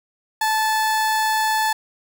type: tone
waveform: 30% pulse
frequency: 872 Hz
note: A5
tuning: 16 cents flat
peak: -15 dBFS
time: 0.41-1.73 s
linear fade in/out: 5 ms
effects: none